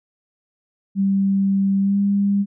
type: tone with pitch glide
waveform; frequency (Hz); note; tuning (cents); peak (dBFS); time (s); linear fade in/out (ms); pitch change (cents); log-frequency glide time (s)
sine; 195.7 to 200.3; G3 to G3; -3 to +38; -15; 0.95-2.46; 50; +41; 1.8-1.98
effects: none